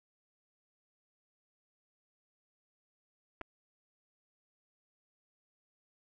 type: clicks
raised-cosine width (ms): 0.5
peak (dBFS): -27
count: 2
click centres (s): 3.412 / 3.415
effects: none

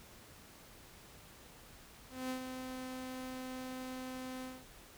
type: tone with ADSR envelope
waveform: sawtooth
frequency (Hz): 257.2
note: C4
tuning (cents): -30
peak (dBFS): -32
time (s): 2.09-4.66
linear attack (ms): 210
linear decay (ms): 95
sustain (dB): -6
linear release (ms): 230
effects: pink hiss -57 dBFS RMS until 4.97 s

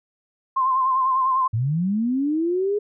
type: tone with vibrato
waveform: sine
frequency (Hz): 1045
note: C6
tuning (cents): -2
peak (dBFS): -17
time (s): 0.56-1.48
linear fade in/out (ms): 10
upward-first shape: sine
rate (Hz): 10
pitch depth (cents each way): 47
type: linear sweep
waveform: sine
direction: up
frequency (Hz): 103.83 to 421.8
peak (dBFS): -19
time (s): 1.53-2.79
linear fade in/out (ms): 10
effects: none

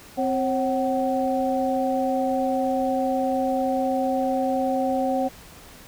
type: tone cluster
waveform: sine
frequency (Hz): 261.3 / 539 / 755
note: C4 / C#5 / F#5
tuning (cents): -2 / -49 / +35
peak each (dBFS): -25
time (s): 0.17-5.29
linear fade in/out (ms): 20
effects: pink hiss -46 dBFS RMS until 5.87 s

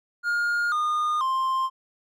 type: tone with pitch steps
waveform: triangle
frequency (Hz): 1419 / 1221.1 / 1050.8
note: F6 / D#6 / C6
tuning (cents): +27 / -33 / +7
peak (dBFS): -20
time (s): 0.23-1.7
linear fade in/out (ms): 50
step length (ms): 490
effects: none

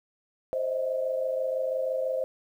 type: tone cluster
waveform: sine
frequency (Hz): 524 / 619 / 645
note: C5 / D#5 / E5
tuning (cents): +2 / -9 / -38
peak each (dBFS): -27 / -34 / -35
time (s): 0.53-2.24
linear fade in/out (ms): 0
effects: 10-bit

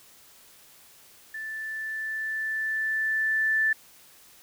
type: tone with level ramp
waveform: sine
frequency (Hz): 1760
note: A6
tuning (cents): 0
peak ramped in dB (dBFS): -33 to -20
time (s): 1.34-3.73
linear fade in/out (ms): 5
effects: white hiss -54 dBFS RMS until 4.42 s

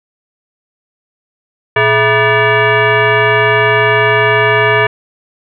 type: tone with frequency modulation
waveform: sine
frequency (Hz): 659.3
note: E5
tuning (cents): 0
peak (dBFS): -7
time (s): 1.76-4.87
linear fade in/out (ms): 5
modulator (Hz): 542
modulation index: 3.2
effects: none

